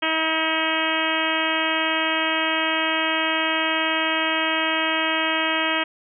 harmonic tone, 319.5 Hz, D#4, 46 cents sharp, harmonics 1 / 2 / 3 / 4 / 5 / 6 / 7 / 8 / 9 / 10, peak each -29 / -29 / -29 / -29 / -29 / -29 / -29 / -29 / -29 / -29 dBFS, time 0.02-5.84 s, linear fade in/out 10 ms, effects none

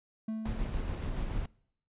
triangle tone with exponential decay, 220 Hz, A3, in tune, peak -29 dBFS, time 0.28-1.2 s, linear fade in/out 5 ms, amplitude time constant 200 ms
brown noise with tremolo, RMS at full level -33 dBFS, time 0.45-1.46 s, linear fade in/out 5 ms, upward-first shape square, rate 7 Hz, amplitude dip 25%
effects noise-tail reverb RT60 0.7 s tail -24 dB re dry + resampled to 8000 Hz

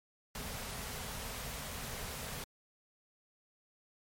pink band-stop noise, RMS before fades -42 dBFS, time 0.35-2.44 s, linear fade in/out 2 ms, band 270 to 380 Hz, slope 96 dB/octave, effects MP3 64 kbps

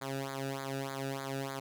sawtooth tone with flanger, 135.9 Hz, C#3, 34 cents flat, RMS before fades -38 dBFS, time 0.01-1.6 s, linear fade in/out 10 ms, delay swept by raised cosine 0.35 to 0.97 ms, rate 3.3 Hz, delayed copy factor -0.95, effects none

